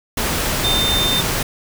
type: tone in noise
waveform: sine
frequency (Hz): 3600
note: A7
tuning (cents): +39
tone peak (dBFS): -17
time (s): 0.64-1.21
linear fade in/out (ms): 5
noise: pink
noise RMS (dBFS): -20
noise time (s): 0.17-1.43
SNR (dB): 0
effects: none